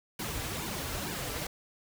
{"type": "noise with flanger", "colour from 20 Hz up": "pink", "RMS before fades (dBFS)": -36, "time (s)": [0.19, 1.47], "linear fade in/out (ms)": 5, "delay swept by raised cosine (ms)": [1.5, 5.7], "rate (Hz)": 2.2, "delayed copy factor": -0.8, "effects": []}